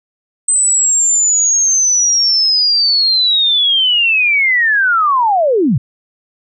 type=linear sweep; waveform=sine; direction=down; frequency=8190 to 104.5 Hz; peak=-9 dBFS; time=0.48-5.78 s; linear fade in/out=5 ms; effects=none